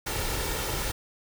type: noise with comb filter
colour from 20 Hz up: pink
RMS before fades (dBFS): -30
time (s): 0.06-0.92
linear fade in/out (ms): 10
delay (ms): 2.2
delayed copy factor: +0.5
effects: none